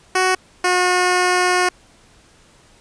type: tone pair in turn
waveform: 10% pulse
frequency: 371.5 / 361.6 Hz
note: F#4 / F#4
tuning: +7 / -40 cents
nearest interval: unison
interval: 47 cents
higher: first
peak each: -6 dBFS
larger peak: neither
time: 0.15-0.35 / 0.64-1.69 s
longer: second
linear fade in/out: 5 ms
effects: pink hiss -51 dBFS RMS until 2.8 s + resampled to 22050 Hz